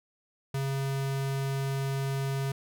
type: tone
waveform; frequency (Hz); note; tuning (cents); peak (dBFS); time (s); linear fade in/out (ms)
square; 136.4; C#3; -28; -29; 0.54-2.52; 5
effects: none